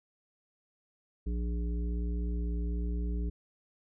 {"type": "harmonic tone with a mistuned harmonic", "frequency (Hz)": 59.2, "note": "A#1", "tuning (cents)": 27, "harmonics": [1, 3, 5, 7], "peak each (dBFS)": [-30, -40, -44, -47], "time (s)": [1.26, 3.3], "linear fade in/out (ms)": 10, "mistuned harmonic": 1, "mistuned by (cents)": -34, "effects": []}